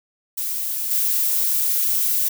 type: noise with level steps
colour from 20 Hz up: violet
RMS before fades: -25 / -20 dBFS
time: 0.37-2.29 s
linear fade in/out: 10 ms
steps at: 0.91 s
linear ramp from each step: 2 ms
effects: none